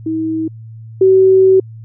sine tone pair in turn, 319.9 / 379.7 Hz, D#4 / F#4, +48 / +45 cents, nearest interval minor third, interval 297 cents, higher second, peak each -15 / -5 dBFS, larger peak second, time 0.06-0.48 / 1.01-1.6 s, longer second, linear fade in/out 5 ms, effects added 112 Hz sine -30 dBFS peak until 1.84 s

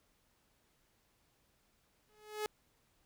sawtooth tone with exponential growth, 424.5 Hz, G#4, 38 cents sharp, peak -29 dBFS, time 2.09-2.46 s, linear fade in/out 0 ms, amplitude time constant 80 ms, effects pink hiss -74 dBFS RMS until 3.05 s

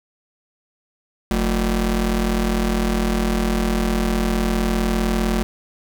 30% pulse ring-modulated tone, 135.4 Hz, C#3, 40 cents flat, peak -12 dBFS, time 1.31-5.43 s, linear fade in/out 0 ms, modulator 87.6 Hz, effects none

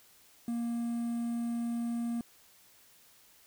triangle tone with quantisation, 234.8 Hz, A#3, 13 cents sharp, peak -29 dBFS, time 0.48-2.21 s, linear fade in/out 2 ms, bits 9, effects white hiss -61 dBFS RMS until 3.46 s

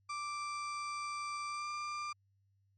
35% pulse tone with pitch glide, 1174.7 to 1190.4 Hz, D6 to D6, 0 to +23 cents, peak -36 dBFS, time 0.09-2.13 s, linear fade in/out 10 ms, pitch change +23 cents, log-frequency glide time 1.48-1.69 s, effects added 98 Hz sine -70 dBFS peak until 2.77 s + MP3 32 kbps

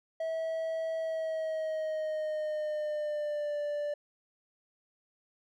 triangle tone with pitch glide, 648 to 587.4 Hz, E5 to D5, -30 to 0 cents, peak -29 dBFS, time 0.2-3.94 s, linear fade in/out 5 ms, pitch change -170 cents, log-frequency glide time 0.98-3.59 s, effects none

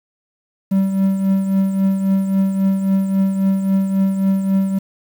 triangle tone with tremolo, 193.3 Hz, G3, 24 cents flat, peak -9 dBFS, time 0.71-4.79 s, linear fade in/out 10 ms, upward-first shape triangle, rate 3.7 Hz, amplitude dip 60%, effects 7-bit

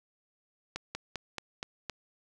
slowing click train, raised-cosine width 0.2 ms, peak -18 dBFS, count 6, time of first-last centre 0.76-1.897 s, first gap 190 ms, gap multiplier 1.09, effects none

